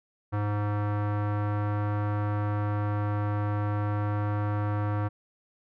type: tone with low-pass filter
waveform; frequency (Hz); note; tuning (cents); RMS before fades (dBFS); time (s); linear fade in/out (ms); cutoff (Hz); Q
square; 103.83; G#2; 0; -28; 0.32-5.09; 20; 1300; 1.9
effects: none